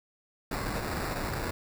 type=noise with sample-and-hold; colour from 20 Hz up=pink; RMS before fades=-33 dBFS; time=0.51-1.51 s; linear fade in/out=5 ms; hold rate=3150 Hz; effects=none